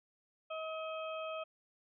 harmonic tone, 636 Hz, D#5, 38 cents sharp, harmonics 1 / 2 / 4 / 5, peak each -40 / -44 / -48 / -52 dBFS, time 0.5-1.44 s, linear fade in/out 10 ms, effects none

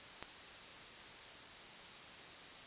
click, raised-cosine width 0.3 ms, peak -27 dBFS, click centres 0.226 s, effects white hiss -52 dBFS RMS until 2.66 s + resampled to 8000 Hz

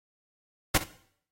pink noise with echo, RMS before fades -21 dBFS, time 0.74-0.78 s, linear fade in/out 10 ms, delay 62 ms, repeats 1, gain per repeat -15 dB, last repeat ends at 0.842 s, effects noise-tail reverb RT60 0.6 s tail -17 dB re dry + AAC 48 kbps

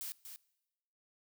blue noise with echo, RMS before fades -42 dBFS, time 0.01-0.12 s, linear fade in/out 0 ms, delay 240 ms, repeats 1, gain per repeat -7 dB, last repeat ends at 0.36 s, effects noise-tail reverb RT60 1.0 s tail -22 dB re dry

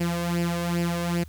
sawtooth tone with flanger, 171.9 Hz, F3, 27 cents flat, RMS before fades -26 dBFS, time 0-1.24 s, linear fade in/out 10 ms, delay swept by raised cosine 0.39 to 1.89 ms, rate 2.5 Hz, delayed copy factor +0.65, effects added 78 Hz sine -41 dBFS peak until 1.28 s + white hiss -58 dBFS RMS until 1.28 s

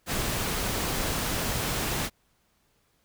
pink noise, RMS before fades -29 dBFS, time 0.06-2.1 s, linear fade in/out 50 ms, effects pink hiss -69 dBFS RMS until 3.04 s

